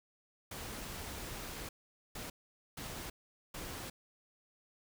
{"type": "noise bursts at uneven times", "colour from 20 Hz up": "pink", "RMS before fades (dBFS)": -44, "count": 4, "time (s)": [[0.51, 1.69], [2.15, 2.3], [2.77, 3.1], [3.54, 3.9]], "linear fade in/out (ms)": 5, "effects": []}